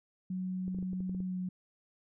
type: tone with pitch glide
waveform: sine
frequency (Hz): 185 to 183.09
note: F#3 to F#3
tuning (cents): 0 to -18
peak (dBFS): -33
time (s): 0.3-1.49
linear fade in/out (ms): 5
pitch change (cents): -18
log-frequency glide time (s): 1.25-1.38
type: clicks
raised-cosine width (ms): 3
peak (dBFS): -32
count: 9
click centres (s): 0.68 / 0.747 / 0.787 / 0.827 / 0.932 / 1.005 / 1.095 / 1.148 / 1.204
effects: none